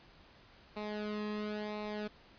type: tone with flanger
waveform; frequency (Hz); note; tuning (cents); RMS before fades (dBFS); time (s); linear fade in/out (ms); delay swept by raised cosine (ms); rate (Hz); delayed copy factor
sawtooth; 210.6; G#3; +24; -39; 0.76-2.08; 10; 0.62 to 1.37; 0.97; -0.75
effects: pink hiss -60 dBFS RMS until 2.38 s + resampled to 11025 Hz